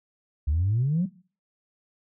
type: exponential sweep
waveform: sine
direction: up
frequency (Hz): 69.3 to 192.3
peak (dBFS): -20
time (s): 0.47-1.06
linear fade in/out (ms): 10
effects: noise-tail reverb RT60 0.4 s tail -18 dB re dry + tanh soft clip ceiling -17 dBFS